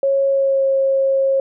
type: tone with pitch glide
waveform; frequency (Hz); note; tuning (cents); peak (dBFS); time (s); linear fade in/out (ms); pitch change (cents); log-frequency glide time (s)
sine; 548 to 540.5; C#5 to C#5; -20 to -44; -13; 0.03-1.4; 2; -24; 0.29-0.65
effects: none